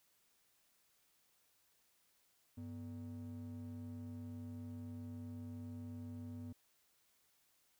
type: ring-modulated tone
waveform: triangle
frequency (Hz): 171.9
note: F3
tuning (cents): -27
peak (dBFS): -40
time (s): 2.57-6.53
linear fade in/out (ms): 10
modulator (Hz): 73.8
effects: white hiss -75 dBFS RMS until 7.79 s